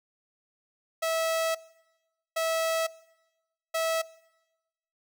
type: tone bursts at uneven times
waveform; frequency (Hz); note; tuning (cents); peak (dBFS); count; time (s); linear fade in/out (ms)
sawtooth; 651; E5; -22; -22; 3; 1.02-1.55 / 2.36-2.87 / 3.74-4.02; 10
effects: noise-tail reverb RT60 1.0 s tail -21 dB re dry